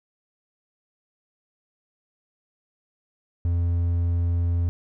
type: tone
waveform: triangle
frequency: 86 Hz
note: F2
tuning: 26 cents flat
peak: -18 dBFS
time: 3.45-4.69 s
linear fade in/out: 0 ms
effects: none